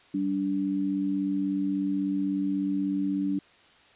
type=tone pair together; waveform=sine; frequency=193.42 / 289.8 Hz; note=G3 / D4; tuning=-23 / -23 cents; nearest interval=perfect fifth; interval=700 cents; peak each=-30 / -26 dBFS; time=0.14-3.39 s; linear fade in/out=5 ms; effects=white hiss -57 dBFS RMS until 3.95 s + resampled to 8000 Hz